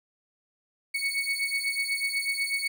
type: beating tone pair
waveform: 35% pulse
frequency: 2217 / 2225.1 Hz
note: C#7 / C#7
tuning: 0 / +6 cents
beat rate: 8.1 Hz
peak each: -28 dBFS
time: 0.94-2.68 s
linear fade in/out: 10 ms
effects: none